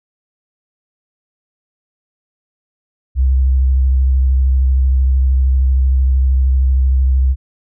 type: tone with vibrato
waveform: sine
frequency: 65.41 Hz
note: C2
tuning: in tune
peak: -9 dBFS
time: 3.15-7.36 s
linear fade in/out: 50 ms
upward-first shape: sine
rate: 13 Hz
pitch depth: 32 cents each way
effects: none